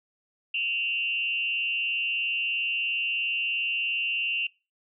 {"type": "tone with frequency modulation", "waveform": "sine", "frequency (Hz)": 2760, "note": "F7", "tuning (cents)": -21, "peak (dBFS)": -25, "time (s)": [0.54, 4.47], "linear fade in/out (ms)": 5, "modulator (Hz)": 197, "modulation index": 0.65, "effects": ["noise-tail reverb RT60 0.3 s tail -24 dB re dry"]}